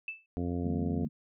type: tone with exponential decay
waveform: sine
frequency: 2637 Hz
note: E7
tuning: in tune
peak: -31 dBFS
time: 0.08-0.26 s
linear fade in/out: 2 ms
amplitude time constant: 38 ms
type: harmonic tone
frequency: 87.31 Hz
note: F2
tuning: in tune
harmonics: 1 / 2 / 3 / 4 / 5 / 6 / 7 / 8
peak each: -35 / -37 / -34 / -42 / -41 / -49 / -51 / -47 dBFS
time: 0.37-1.05 s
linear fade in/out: 0 ms
type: chord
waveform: sine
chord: D# suspended fourth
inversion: none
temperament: equal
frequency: 155.56 / 207.7 / 233.1 Hz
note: D#3 / G#3 / A#3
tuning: 0 / 0 / 0 cents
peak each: -37 / -38 / -37 dBFS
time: 0.63-1.09 s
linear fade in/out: 20 ms
effects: none